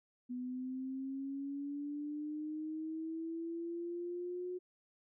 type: linear sweep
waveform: sine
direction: up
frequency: 246.9 to 363.7 Hz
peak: -38 dBFS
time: 0.29-4.59 s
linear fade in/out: 20 ms
effects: none